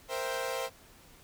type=chord; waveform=sawtooth; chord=C dominant seventh; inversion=third; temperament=equal; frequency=466.2 / 523.3 / 659.3 / 784 Hz; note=Bb4 / C5 / E5 / G5; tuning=0 / 0 / 0 / 0 cents; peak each=-35 / -31 / -36 / -37 dBFS; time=0.08-0.7 s; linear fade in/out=50 ms; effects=pink hiss -57 dBFS RMS until 1.23 s